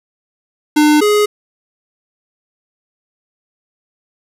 square tone pair in turn, 300 / 417.7 Hz, D4 / G#4, +37 / +10 cents, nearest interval tritone, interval 573 cents, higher second, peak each -8 / -10 dBFS, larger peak first, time 0.76-1.01 / 1.01-1.26 s, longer neither, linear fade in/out 10 ms, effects resampled to 32000 Hz + 8-bit

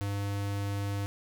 square tone, 100.5 Hz, G2, 44 cents sharp, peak -31 dBFS, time 0.01-1.06 s, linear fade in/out 0 ms, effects none

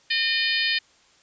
harmonic tone, 609 Hz, D#5, 37 cents flat, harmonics 3 / 4 / 5 / 6 / 7 / 8, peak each -26 / -27 / -28 / -29 / -29 / -30 dBFS, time 0.1-0.79 s, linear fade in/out 10 ms, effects white hiss -58 dBFS RMS until 1.22 s + resampled to 16000 Hz

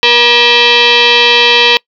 sine tone with frequency modulation, 240 Hz, B3, 49 cents flat, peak -4 dBFS, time 0.03-1.77 s, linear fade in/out 0 ms, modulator 718 Hz, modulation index 5.4, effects noise-tail reverb RT60 0.1 s tail -25 dB re dry

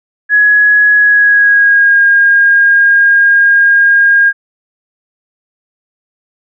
sine tone with pitch glide, 1679 to 1620.9 Hz, G#6 to G#6, +18 to -43 cents, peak -4 dBFS, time 0.29-4.33 s, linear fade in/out 50 ms, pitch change -61 cents, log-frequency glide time 0.96-2.02 s, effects none

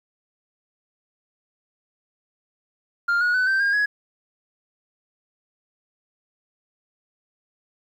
sine tone with pitch steps, 1400 / 1451 / 1504 / 1558.8 / 1615.6 / 1674.5 Hz, F6 / F#6 / F#6 / G6 / G#6 / G#6, +4 / -34 / +28 / -10 / -48 / +14 cents, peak -15 dBFS, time 3.08-3.86 s, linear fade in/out 10 ms, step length 130 ms, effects tanh soft clip ceiling -17 dBFS + 9-bit

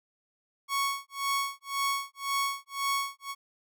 sawtooth tone with tremolo, 1108.7 Hz, C#6, in tune, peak -22 dBFS, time 0.68-3.35 s, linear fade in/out 50 ms, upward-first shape sine, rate 1.9 Hz, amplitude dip 100%, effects none

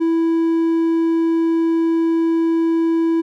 triangle tone, 329.6 Hz, E4, in tune, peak -12 dBFS, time 0-3.22 s, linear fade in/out 20 ms, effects none

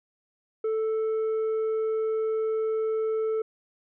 sine tone with tanh clipping, 440 Hz, A4, in tune, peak -25 dBFS, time 0.64-3.42 s, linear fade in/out 5 ms, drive 4 dB, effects none

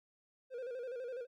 triangle tone with vibrato, 497.9 Hz, B4, 14 cents sharp, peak -38 dBFS, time 0.5-1.27 s, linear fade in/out 50 ms, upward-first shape square, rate 12 Hz, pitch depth 77 cents each way, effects Opus 48 kbps

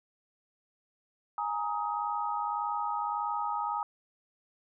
sine chord, Ab suspended second, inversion none, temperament equal with one note detuned, 830.6 / 932.3 / 1257.5 Hz, Ab5 / Bb5 / Eb6, 0 / 0 / +18 cents, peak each -34 dBFS, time 1.38-3.83 s, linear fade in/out 2 ms, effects none

